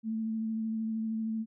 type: tone with vibrato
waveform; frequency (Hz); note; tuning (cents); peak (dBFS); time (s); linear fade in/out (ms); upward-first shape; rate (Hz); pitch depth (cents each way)
sine; 221.8; A3; +14; -30; 0.03-1.46; 50; triangle; 13; 22
effects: none